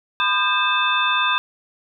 sine tone cluster, 1007 / 1216 / 1588 / 2610 / 3572 Hz, B5 / D#6 / G6 / E7 / A7, +33 / -40 / +22 / -18 / +25 cents, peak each -23 dBFS, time 0.2-1.38 s, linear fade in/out 0 ms, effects none

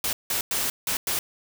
white noise bursts at uneven times, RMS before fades -26 dBFS, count 5, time 0.04-0.13 / 0.3-0.41 / 0.51-0.7 / 0.87-0.97 / 1.07-1.19 s, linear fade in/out 2 ms, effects none

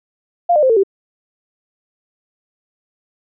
sine tone with pitch steps, 696 / 602.4 / 521.4 / 451.3 / 390.6 Hz, F5 / D5 / C5 / A4 / G4, -6 / +44 / -6 / +44 / -6 cents, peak -9 dBFS, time 0.49-0.835 s, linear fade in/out 10 ms, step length 69 ms, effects none

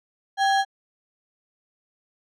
sine tone with sample-and-hold, 783 Hz, G5, 2 cents flat, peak -17 dBFS, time 0.37-0.65 s, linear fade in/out 50 ms, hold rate 2450 Hz, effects low-pass 5000 Hz 12 dB/octave

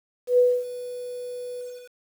sine tone with ADSR envelope, 493.9 Hz, B4, in tune, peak -13 dBFS, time 0.27-1.92 s, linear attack 110 ms, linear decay 260 ms, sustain -18 dB, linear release 320 ms, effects 8-bit

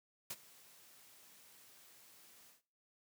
white noise with ADSR envelope, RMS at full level -41 dBFS, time 0.3-2.62 s, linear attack 7 ms, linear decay 43 ms, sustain -21 dB, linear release 140 ms, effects noise-tail reverb RT60 0.4 s tail -18 dB re dry + high-pass 100 Hz 12 dB/octave

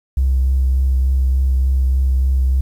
triangle tone with vibrato, 65.41 Hz, C2, in tune, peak -8 dBFS, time 0.17-2.61 s, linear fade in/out 5 ms, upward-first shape triangle, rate 3.4 Hz, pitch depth 23 cents each way, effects tanh soft clip ceiling -10 dBFS + 8-bit

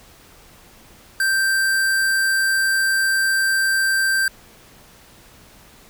square tone, 1568 Hz, G6, in tune, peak -17 dBFS, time 1.2-4.28 s, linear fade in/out 2 ms, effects pink hiss -48 dBFS RMS until 5.89 s

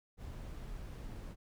brown noise, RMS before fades -45 dBFS, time 0.17-1.36 s, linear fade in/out 50 ms, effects none

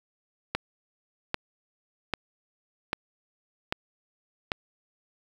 click train, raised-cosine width 0.3 ms, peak -10 dBFS, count 6, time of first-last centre 0.55-4.518 s, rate 1.26 Hz, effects 7-bit

